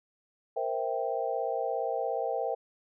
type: chord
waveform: sine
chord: C dominant seventh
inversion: third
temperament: equal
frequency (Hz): 466.2 / 523.3 / 659.3 / 784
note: Bb4 / C5 / E5 / G5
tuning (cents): 0 / 0 / 0 / 0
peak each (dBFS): -34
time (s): 0.56-2.55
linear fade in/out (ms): 10
effects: none